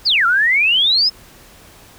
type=exponential two-way sweep; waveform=sine; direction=down then up; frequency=5274 to 1339 to 5274 Hz; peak=-11 dBFS; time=0.05-1.1 s; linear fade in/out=20 ms; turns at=0.26 s; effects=pink hiss -44 dBFS RMS until 1.98 s